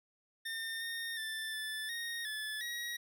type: tone with pitch steps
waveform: 25% pulse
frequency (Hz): 1815 / 1838 / 1768 / 1750 / 1861 / 1730 / 1902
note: A#6 / A#6 / A6 / A6 / A#6 / A6 / A#6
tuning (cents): -47 / -25 / +8 / -10 / -3 / -30 / +34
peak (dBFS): -34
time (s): 0.45-2.97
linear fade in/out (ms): 10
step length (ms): 360
effects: none